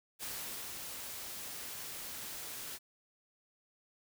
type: noise with ADSR envelope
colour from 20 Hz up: white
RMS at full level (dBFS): -41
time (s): 0.19-2.79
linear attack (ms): 40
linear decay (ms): 480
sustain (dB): -3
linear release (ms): 38
effects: none